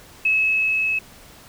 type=tone with level ramp; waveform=sine; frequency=2583 Hz; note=E7; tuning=36 cents flat; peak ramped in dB=-15 to -19 dBFS; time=0.25-0.99 s; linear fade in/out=5 ms; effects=pink hiss -46 dBFS RMS until 1.48 s